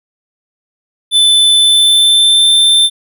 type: tone with pitch glide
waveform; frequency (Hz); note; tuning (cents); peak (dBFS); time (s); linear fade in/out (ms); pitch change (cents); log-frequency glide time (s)
square; 3516 to 3561; A7 to A7; -2 to +20; -6; 1.11-2.9; 50; +22; 1.58-2.5
effects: none